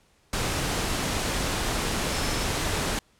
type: tone in noise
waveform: sine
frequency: 5274 Hz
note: E8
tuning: in tune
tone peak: -38 dBFS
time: 2.12-2.44 s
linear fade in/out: 2 ms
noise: pink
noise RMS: -27 dBFS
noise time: 0.33-2.99 s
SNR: -14 dB
effects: pink hiss -63 dBFS RMS until 3.19 s + low-pass 10000 Hz 12 dB/octave